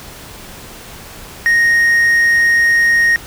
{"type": "tone", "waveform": "triangle", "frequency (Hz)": 1864.7, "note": "A#6", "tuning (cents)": 0, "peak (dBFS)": -7, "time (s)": [1.46, 3.16], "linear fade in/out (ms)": 0, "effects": ["pink hiss -34 dBFS RMS until 3.26 s"]}